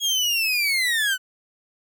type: linear sweep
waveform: 30% pulse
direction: down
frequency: 3315 to 1480 Hz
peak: -17 dBFS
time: 0-1.18 s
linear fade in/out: 50 ms
effects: none